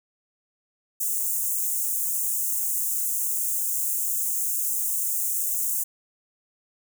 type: high-pass noise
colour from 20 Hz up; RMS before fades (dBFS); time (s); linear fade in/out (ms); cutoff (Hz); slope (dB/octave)
white; -26; 1-5.84; 10; 6700; 48
effects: none